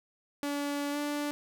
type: tone with pitch glide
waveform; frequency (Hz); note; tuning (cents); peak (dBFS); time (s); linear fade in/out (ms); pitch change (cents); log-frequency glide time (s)
sawtooth; 286.8 to 292.3; D4 to D4; -41 to -8; -27; 0.43-1.31; 0; +33; 0.91-0.97
effects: none